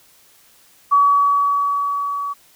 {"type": "tone with level ramp", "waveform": "sine", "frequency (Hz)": 1136, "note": "C#6", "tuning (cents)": 42, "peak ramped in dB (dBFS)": [-9, -22], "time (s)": [0.91, 2.34], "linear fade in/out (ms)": 20, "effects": ["white hiss -52 dBFS RMS until 2.55 s"]}